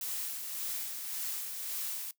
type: noise with tremolo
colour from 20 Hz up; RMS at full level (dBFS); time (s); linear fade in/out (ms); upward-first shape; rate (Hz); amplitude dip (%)
blue; -36; 0.01-2.11; 2; sine; 1.8; 40
effects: noise-tail reverb RT60 0.1 s tail -18 dB re dry